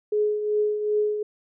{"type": "tone with tremolo", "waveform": "sine", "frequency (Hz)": 421.2, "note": "G#4", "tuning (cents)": 24, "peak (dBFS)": -18, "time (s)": [0.12, 1.23], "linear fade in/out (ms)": 5, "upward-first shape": "triangle", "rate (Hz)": 2.6, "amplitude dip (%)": 60, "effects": []}